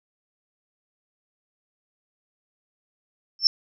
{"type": "tone with exponential growth", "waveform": "sine", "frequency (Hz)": 5360, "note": "E8", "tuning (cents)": 28, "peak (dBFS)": -8, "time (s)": [3.39, 3.47], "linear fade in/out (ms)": 1, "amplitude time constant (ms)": 17, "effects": []}